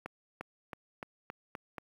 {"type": "accelerating click train", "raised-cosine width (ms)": 0.5, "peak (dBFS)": -24, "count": 7, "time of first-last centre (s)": [0.06, 1.782], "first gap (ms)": 350, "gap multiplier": 0.92, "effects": ["high-pass 100 Hz 12 dB/octave", "9-bit"]}